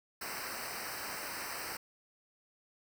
pink noise with comb filter, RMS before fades -41 dBFS, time 0.21-1.77 s, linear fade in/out 5 ms, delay 0.29 ms, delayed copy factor -0.95, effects none

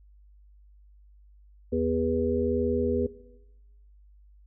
harmonic tone, 81.4 Hz, E2, 21 cents flat, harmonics 1 / 3 / 5 / 6, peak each -32 / -28 / -29 / -29 dBFS, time 1.72-3.07 s, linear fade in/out 10 ms, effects noise-tail reverb RT60 1.0 s tail -18 dB re dry + added 50 Hz sine -52 dBFS peak until 4.46 s

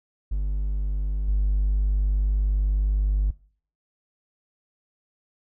triangle tone with level steps, 49.9 Hz, G1, 32 cents sharp, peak -20 / -15 dBFS, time 0.31-3.31 s, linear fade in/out 10 ms, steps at 1.28 s, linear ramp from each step 5 ms, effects noise-tail reverb RT60 0.5 s tail -24 dB re dry + tanh soft clip ceiling -15 dBFS

